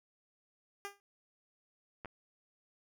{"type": "tone with exponential decay", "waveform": "10% pulse", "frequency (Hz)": 402.1, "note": "G4", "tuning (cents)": 44, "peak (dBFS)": -29, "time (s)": [0.85, 1], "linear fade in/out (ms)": 0, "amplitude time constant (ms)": 32}
{"type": "clicks", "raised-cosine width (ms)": 0.5, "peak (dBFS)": -30, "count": 2, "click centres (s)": [2.048, 2.057]}
{"effects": []}